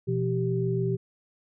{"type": "tone cluster", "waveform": "sine", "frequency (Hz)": [124.3, 171.2, 388.5], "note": ["B2", "F3", "G4"], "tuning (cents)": [12, -34, -16], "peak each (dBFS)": [-27, -30, -28], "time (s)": [0.07, 0.97], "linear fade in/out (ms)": 20, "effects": []}